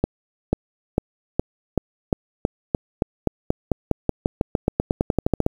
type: accelerating click train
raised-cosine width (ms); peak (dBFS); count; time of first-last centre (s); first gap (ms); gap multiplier
2; -4; 27; 0.04-5.464; 490; 0.92
effects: 7-bit